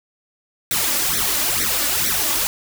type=noise with flanger; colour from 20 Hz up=white; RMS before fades=-20 dBFS; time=0.71-2.47 s; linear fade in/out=0 ms; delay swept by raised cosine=0.5 to 3.5 ms; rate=2.2 Hz; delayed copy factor=+0.95; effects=none